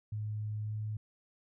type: tone with pitch glide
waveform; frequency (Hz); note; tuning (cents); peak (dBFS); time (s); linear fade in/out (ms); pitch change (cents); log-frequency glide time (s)
sine; 106.5 to 107.3; G#2 to A2; +44 to -43; -34; 0.12-0.97; 5; +13; 0.62-0.74
effects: none